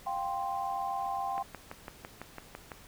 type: chord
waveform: sine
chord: F suspended second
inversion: none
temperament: just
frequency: 698.5 / 785.8 / 1047.7 Hz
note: F5 / G5 / C6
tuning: 0 / +4 / +2 cents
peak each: -39 / -33 / -37 dBFS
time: 0.06-1.43 s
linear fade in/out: 10 ms
type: click train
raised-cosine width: 0.5 ms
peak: -25 dBFS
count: 9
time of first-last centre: 1.38-2.718 s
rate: 5.98 Hz
effects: pink hiss -54 dBFS RMS until 2.87 s